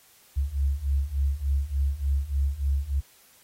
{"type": "beating tone pair", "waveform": "sine", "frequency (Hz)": [67.6, 71], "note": ["C#2", "C#2"], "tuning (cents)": [-43, 42], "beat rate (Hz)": 3.4, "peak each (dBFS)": [-27, -25], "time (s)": [0.36, 3.01], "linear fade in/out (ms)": 20, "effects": ["white hiss -57 dBFS RMS until 3.43 s", "AAC 48 kbps"]}